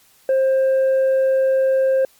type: tone with tanh clipping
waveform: sine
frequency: 530 Hz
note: C5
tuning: 22 cents sharp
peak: -14 dBFS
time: 0.29-2.05 s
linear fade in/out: 2 ms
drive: 2 dB
effects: white hiss -54 dBFS RMS until 2.19 s + MP3 96 kbps